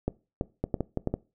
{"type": "two click trains", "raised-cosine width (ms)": 2, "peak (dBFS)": [-13, -14], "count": [4, 4], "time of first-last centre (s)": [[0.08, 1.073], [0.64, 1.14]], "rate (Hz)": [3.02, 6], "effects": ["noise-tail reverb RT60 0.3 s tail -21 dB re dry"]}